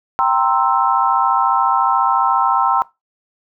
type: chord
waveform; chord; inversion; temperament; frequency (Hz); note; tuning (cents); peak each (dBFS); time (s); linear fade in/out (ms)
sine; C dominant seventh; second; equal; 784 / 932.3 / 1046.5 / 1318.5; G5 / Bb5 / C6 / E6; 0 / 0 / 0 / 0; -18; 0.19-2.82; 0
effects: noise-tail reverb RT60 0.2 s tail -19 dB re dry